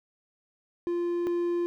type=tone pair in turn; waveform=triangle; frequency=347 / 347 Hz; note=F4 / F4; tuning=-11 / -11 cents; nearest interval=unison; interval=0 cents; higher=neither; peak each=-24 / -23 dBFS; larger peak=second; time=0.87-1.27 / 1.27-1.66 s; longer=first; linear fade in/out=0 ms; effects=none